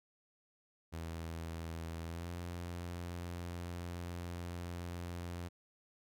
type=tone with pitch glide; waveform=sawtooth; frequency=82.41 to 87.06 Hz; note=E2 to F2; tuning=0 to -5 cents; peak=-37 dBFS; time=0.92-5.49 s; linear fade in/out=20 ms; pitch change=+95 cents; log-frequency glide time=2.03-2.33 s; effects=none